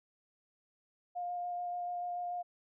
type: tone with vibrato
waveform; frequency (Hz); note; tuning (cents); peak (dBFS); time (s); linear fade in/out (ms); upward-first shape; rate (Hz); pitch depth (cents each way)
sine; 708; F5; +23; -35; 1.15-2.43; 20; square; 6.9; 8
effects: none